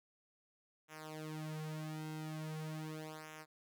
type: tone with flanger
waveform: sawtooth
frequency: 155.7 Hz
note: D#3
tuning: 2 cents sharp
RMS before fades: -45 dBFS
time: 0.88-3.46 s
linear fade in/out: 50 ms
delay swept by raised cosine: 0.22 to 4.72 ms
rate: 0.41 Hz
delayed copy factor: -0.95
effects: none

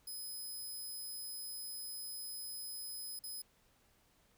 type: tone with dropouts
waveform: 5% pulse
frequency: 5060 Hz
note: D#8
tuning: 28 cents sharp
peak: -37 dBFS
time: 0.07-3.42 s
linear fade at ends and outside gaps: 5 ms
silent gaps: 3.192-3.237 s
effects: pink hiss -71 dBFS RMS until 4.37 s

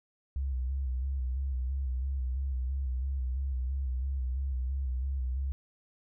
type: tone with vibrato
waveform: sine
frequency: 65.41 Hz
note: C2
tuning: in tune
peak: -29 dBFS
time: 0.36-5.52 s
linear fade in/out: 0 ms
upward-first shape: square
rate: 3 Hz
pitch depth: 60 cents each way
effects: none

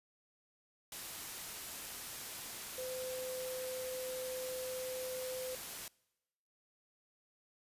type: tone in noise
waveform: sine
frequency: 512 Hz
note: C5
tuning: 38 cents flat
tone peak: -40 dBFS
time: 2.78-5.55 s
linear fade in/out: 2 ms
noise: white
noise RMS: -45 dBFS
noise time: 0.92-5.88 s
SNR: +2 dB
effects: noise-tail reverb RT60 1.0 s tail -25 dB re dry + resampled to 32000 Hz

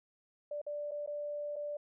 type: tone with dropouts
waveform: sine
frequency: 587.3 Hz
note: D5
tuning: in tune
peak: -36 dBFS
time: 0.51-1.77 s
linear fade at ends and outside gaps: 5 ms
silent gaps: 0.616-0.665 / 0.911-0.916 / 1.063-1.074 / 1.559-1.563 s
effects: none

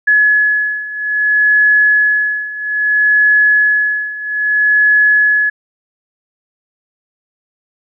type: beating tone pair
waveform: sine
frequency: 1698 / 1698.61 Hz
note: G#6 / G#6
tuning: +38 / +39 cents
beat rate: 0.61 Hz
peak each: -14 / -11 dBFS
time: 0.07-5.5 s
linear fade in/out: 10 ms
effects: none

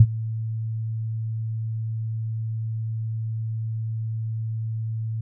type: tone with ADSR envelope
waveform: sine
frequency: 111.5 Hz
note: A2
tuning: 23 cents sharp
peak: -5 dBFS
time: 0-5.21 s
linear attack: 5 ms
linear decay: 51 ms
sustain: -20 dB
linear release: 5 ms
effects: none

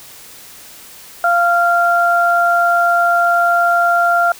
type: tone pair together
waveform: sine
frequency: 693 / 1386 Hz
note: F5 / F6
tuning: -14 / -14 cents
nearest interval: octave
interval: 1200 cents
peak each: -13 dBFS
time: 1.24-4.32 s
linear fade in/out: 2 ms
effects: white hiss -38 dBFS RMS until 4.39 s

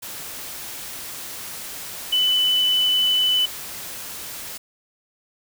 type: tone in noise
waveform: sine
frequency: 2996 Hz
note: F#7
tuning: 21 cents sharp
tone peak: -16 dBFS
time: 2.12-3.46 s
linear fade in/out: 10 ms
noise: white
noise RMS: -34 dBFS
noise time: 0.02-4.58 s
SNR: +15 dB
effects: none

